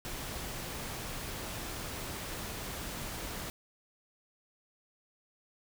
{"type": "noise", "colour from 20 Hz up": "pink", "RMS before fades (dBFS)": -40, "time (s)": [0.05, 3.5], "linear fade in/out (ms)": 0, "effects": []}